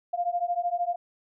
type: beating tone pair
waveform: sine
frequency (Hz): 694 / 707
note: F5 / F5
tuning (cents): -11 / +21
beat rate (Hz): 13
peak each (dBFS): -28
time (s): 0.13-0.96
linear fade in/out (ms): 10
effects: none